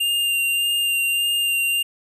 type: tone with vibrato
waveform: square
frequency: 2794 Hz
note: F7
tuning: in tune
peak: -19 dBFS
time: 0-1.83 s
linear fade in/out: 10 ms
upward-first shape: sine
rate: 1.7 Hz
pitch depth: 15 cents each way
effects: none